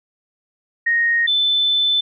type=tone pair in turn; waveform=sine; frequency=1864.7 / 3520 Hz; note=A#6 / A7; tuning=0 / 0 cents; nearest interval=major seventh; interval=1100 cents; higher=second; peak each=-14 dBFS; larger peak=neither; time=0.86-1.27 / 1.27-2.01 s; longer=second; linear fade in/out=10 ms; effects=none